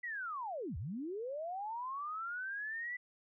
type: linear two-way sweep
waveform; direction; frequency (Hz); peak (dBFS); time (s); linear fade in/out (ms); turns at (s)
sine; down then up; 1994 to 67.3 to 1994; -38; 0.03-2.97; 10; 0.77
effects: none

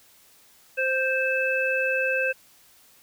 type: harmonic tone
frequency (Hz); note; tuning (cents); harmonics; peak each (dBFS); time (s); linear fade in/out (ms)
523.3; C5; 0; 1 / 3 / 5; -26 / -26 / -26; 0.77-2.33; 20
effects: white hiss -56 dBFS RMS until 3.02 s

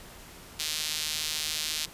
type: tone with high-pass filter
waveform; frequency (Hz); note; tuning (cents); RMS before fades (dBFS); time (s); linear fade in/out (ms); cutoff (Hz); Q
sawtooth; 154.5; D#3; -12; -32; 0.59-1.86; 10; 3800; 1.4
effects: pink hiss -48 dBFS RMS until 1.93 s + resampled to 32000 Hz

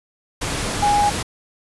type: tone in noise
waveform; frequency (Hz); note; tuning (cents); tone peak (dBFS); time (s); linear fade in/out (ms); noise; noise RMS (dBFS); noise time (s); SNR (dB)
sine; 824; G#5; -14; -14; 0.82-1.1; 10; pink; -24; 0.41-1.23; +7
effects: resampled to 24000 Hz

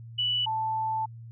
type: tone pair in turn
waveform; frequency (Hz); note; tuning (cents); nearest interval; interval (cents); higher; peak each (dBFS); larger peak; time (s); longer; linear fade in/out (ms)
sine; 2960 / 880; F#7 / A5; 0 / 0; octave + major sixth; 2100; first; -24 / -26; first; 0.18-0.46 / 0.46-1.06; second; 10
effects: added 115 Hz sine -41 dBFS peak until 1.31 s

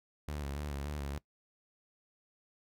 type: tone with vibrato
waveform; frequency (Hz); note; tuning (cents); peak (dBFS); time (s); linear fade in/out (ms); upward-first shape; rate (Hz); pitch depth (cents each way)
sawtooth; 71.9; D2; -36; -33; 0.28-1.18; 0; square; 3.5; 49
effects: noise-tail reverb RT60 0.1 s tail -21 dB re dry

